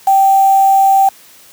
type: tone with quantisation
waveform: sine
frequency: 779 Hz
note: G5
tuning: 11 cents flat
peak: -6 dBFS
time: 0.07-1.09 s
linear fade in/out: 5 ms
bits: 4
effects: white hiss -42 dBFS RMS until 1.52 s + high-pass 100 Hz 12 dB/octave